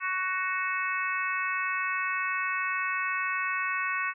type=harmonic tone with a mistuned harmonic; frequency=372.2 Hz; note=F#4; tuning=10 cents sharp; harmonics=3 / 4 / 5 / 6 / 7; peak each=-32 / -33 / -34 / -35 / -35 dBFS; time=0-4.14 s; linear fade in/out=50 ms; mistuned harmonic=6; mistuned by=-23 cents; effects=none